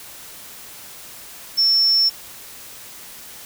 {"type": "tone", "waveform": "sine", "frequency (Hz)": 5400, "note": "E8", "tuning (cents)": 41, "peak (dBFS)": -13, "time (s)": [1.57, 2.1], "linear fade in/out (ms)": 20, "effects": ["white hiss -39 dBFS RMS until 3.45 s"]}